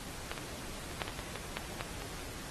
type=clicks; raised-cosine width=0.3 ms; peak=-20 / -22 / -30 / -16 / -20 / -22 / -22 / -17 / -19 / -25 / -28 dBFS; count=11; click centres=0.315 / 0.378 / 0.914 / 1.018 / 1.08 / 1.191 / 1.357 / 1.57 / 1.809 / 2.021 / 2.194 s; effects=pink hiss -45 dBFS RMS until 2.5 s + AAC 32 kbps